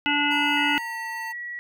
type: harmonic tone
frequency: 290.9 Hz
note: D4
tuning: 16 cents flat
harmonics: 1 / 3 / 5 / 7 / 9 / 10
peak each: -27 / -27 / -27 / -27 / -27 / -27 dBFS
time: 0.06-0.78 s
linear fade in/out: 0 ms
type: tone with pitch glide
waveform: square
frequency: 932.3 to 901.1 Hz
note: A#5 to A5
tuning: 0 to +41 cents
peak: -34 dBFS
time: 0.3-1.33 s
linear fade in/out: 20 ms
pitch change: -59 cents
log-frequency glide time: 0.67-0.98 s
type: tone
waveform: sine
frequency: 1929 Hz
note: B6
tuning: 41 cents flat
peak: -31 dBFS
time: 0.57-1.59 s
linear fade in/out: 0 ms
effects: none